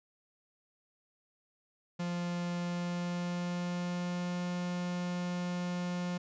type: tone with pitch glide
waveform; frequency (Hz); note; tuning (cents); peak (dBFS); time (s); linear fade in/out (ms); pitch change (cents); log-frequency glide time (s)
45% pulse; 174.61 to 177.35; F3 to F3; 0 to +27; -33; 1.99-6.18; 10; +27; 2.57-4.46
effects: resampled to 16000 Hz